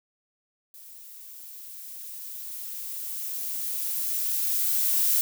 violet noise with level ramp, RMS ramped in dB -47 to -22 dBFS, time 0.74-5.21 s, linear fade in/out 0 ms, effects none

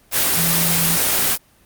sine tone in noise, 167.1 Hz, E3, 24 cents sharp, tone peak -22 dBFS, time 0.34-0.99 s, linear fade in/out 50 ms, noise white, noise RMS -17 dBFS, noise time 0.11-1.38 s, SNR -8 dB, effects pink hiss -54 dBFS RMS until 1.65 s + Opus 24 kbps

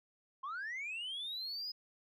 sine linear sweep, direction up, 1029 to 5060 Hz, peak -37 dBFS, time 0.43-1.72 s, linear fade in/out 10 ms, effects tanh soft clip ceiling -37 dBFS

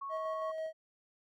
sine tone, 1104 Hz, C#6, 7 cents flat, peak -38 dBFS, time 0.01-0.52 s, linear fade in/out 10 ms
triangle tone with tremolo, 637 Hz, D#5, 41 cents sharp, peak -33 dBFS, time 0.09-0.73 s, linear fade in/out 50 ms, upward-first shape square, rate 6.1 Hz, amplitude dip 25%
effects none

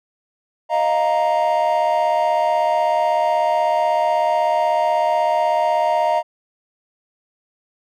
triangle chord, Eb suspended second, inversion none, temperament equal, 622.3 / 698.5 / 932.3 Hz, Eb5 / F5 / Bb5, 0 / 0 / 0 cents, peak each -17 dBFS, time 0.69-6.23 s, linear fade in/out 50 ms, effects tanh soft clip ceiling -7 dBFS

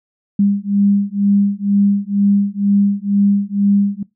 sine beating tone pair, 200 / 202.1 Hz, G3 / G#3, +35 / -47 cents, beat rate 2.1 Hz, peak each -15 / -15 dBFS, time 0.39-4.03 s, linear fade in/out 5 ms, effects noise-tail reverb RT60 0.2 s tail -22 dB re dry

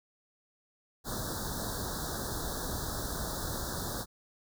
pink band-stop noise, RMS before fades -36 dBFS, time 1.04-4.06 s, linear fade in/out 50 ms, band 1700 to 3600 Hz, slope 96 dB/octave, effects none

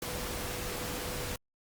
sine tone in noise, 493.9 Hz, B4, in tune, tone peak -44 dBFS, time 0.02-1.36 s, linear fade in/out 2 ms, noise pink, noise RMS -37 dBFS, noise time 0.02-1.36 s, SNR -10 dB, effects Opus 48 kbps

